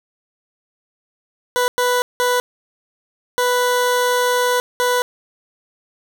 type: tone bursts at uneven times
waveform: 20% pulse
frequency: 493.8 Hz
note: B4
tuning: in tune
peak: -10 dBFS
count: 5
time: 1.56-1.68 / 1.78-2.02 / 2.2-2.4 / 3.38-4.6 / 4.8-5.02 s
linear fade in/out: 0 ms
effects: none